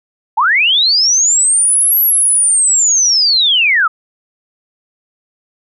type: linear two-way sweep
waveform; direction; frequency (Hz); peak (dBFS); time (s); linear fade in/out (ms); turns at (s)
sine; up then down; 801 to 11840 to 1217; -8; 0.37-3.88; 10; 2
effects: none